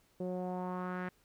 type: tone with low-pass filter sweep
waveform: sawtooth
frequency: 181.8 Hz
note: F#3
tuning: 30 cents flat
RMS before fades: -38 dBFS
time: 0.2-1.09 s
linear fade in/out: 5 ms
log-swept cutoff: 480 to 1800 Hz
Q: 2.9
effects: pink hiss -70 dBFS RMS until 1.24 s